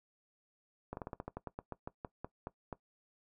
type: slowing click train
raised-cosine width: 1 ms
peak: -26 dBFS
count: 16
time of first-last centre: 0.93-2.728 s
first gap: 41 ms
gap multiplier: 1.14
effects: noise-tail reverb RT60 0.1 s tail -18 dB re dry